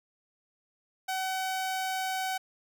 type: tone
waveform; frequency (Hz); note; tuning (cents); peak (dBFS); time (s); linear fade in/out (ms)
sawtooth; 756; F#5; +37; -26; 1.08-2.38; 10
effects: none